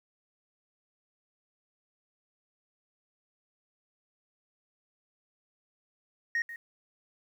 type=tone with echo; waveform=sine; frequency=1864.7 Hz; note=A#6; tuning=in tune; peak=-24 dBFS; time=6.35-6.42 s; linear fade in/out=2 ms; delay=140 ms; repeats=1; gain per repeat=-15 dB; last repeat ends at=6.56 s; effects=tanh soft clip ceiling -25 dBFS + 10-bit